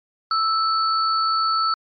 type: tone pair together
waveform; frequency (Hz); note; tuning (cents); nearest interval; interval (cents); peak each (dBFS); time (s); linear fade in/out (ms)
sine; 1318.5 / 4463; E6 / C#8; 0 / +11; octave + major sixth; 2111; -18 / -25; 0.31-1.74; 2
effects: MP3 48 kbps